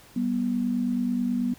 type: tone pair together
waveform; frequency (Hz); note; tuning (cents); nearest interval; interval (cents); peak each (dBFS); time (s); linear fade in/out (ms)
sine; 194.26 / 243.5; G3 / B3; -15 / -24; major third; 391; -29 / -24; 0.16-1.54; 5
effects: pink hiss -52 dBFS RMS until 1.58 s